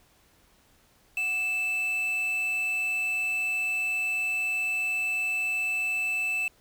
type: tone with quantisation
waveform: triangle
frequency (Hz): 2637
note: E7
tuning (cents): 0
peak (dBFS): -24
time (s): 1.17-6.48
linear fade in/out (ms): 2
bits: 7
effects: pink hiss -62 dBFS RMS until 6.6 s